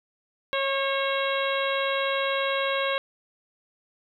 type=harmonic tone with a mistuned harmonic; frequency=547 Hz; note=C#5; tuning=23 cents flat; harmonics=1 / 2 / 3 / 4 / 5 / 6 / 7; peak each=-27 / -30 / -32 / -33 / -34 / -35 / -35 dBFS; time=0.53-2.98 s; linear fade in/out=0 ms; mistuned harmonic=3; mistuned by=-25 cents; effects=10-bit